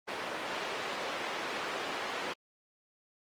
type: band-pass noise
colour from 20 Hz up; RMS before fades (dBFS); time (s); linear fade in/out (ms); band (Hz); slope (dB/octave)
pink; -37; 0.07-2.34; 20; 430 to 3200; 12
effects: Opus 24 kbps